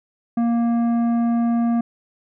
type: tone with tanh clipping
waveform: sine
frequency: 234.1 Hz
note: A#3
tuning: 8 cents sharp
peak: -18 dBFS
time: 0.37-1.81 s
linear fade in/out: 5 ms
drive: 10 dB
effects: none